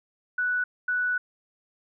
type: tone bursts at uneven times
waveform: sine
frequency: 1480 Hz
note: F#6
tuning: in tune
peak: -23 dBFS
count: 2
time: 0.38-0.64 / 0.88-1.18 s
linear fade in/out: 5 ms
effects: none